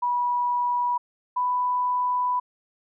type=tone pair in turn; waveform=sine; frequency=975 / 992 Hz; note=B5 / B5; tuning=-23 / +7 cents; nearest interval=unison; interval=30 cents; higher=second; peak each=-21 dBFS; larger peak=neither; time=0.02-0.98 / 1.36-2.4 s; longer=second; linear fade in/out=10 ms; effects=none